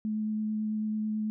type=tone with vibrato; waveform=sine; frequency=215 Hz; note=A3; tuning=40 cents flat; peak=-28 dBFS; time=0.05-1.3 s; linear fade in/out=0 ms; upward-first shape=sine; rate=9.1 Hz; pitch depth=9 cents each way; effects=none